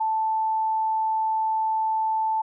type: tone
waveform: sine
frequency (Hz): 880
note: A5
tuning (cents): 0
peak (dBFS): -21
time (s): 0-2.42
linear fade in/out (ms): 10
effects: none